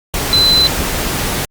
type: tone in noise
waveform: sine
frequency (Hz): 4037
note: B7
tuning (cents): +37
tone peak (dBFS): -8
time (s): 0.33-0.67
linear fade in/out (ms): 0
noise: pink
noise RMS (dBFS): -18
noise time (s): 0.14-1.45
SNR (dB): +7
effects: Opus 48 kbps